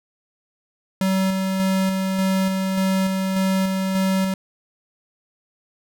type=tone with tremolo; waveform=square; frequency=190.4 Hz; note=F#3; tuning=50 cents sharp; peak=-18 dBFS; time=1.01-4.34 s; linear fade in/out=2 ms; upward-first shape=square; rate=1.7 Hz; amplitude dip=30%; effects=none